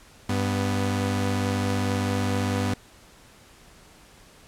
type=tone pair together; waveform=sawtooth; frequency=98 / 247.3 Hz; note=G2 / B3; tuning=0 / +3 cents; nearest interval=octave + major third; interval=1603 cents; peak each=-21 / -23 dBFS; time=0.29-2.74 s; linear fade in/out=5 ms; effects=pink hiss -52 dBFS RMS until 4.47 s + low-pass 11000 Hz 12 dB/octave